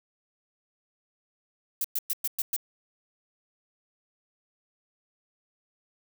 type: noise bursts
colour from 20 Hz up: violet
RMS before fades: -28 dBFS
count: 6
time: 1.81-2.564 s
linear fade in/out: 2 ms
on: 34 ms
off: 110 ms
effects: none